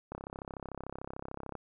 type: click train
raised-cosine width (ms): 1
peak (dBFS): -26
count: 49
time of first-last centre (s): 0.12-1.553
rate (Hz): 33.5
effects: none